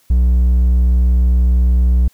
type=tone with hard clipping; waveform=sine; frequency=61.7 Hz; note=B1; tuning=1 cent flat; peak=-10 dBFS; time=0.1-2.08 s; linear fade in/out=5 ms; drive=3 dB; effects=white hiss -55 dBFS RMS until 2.13 s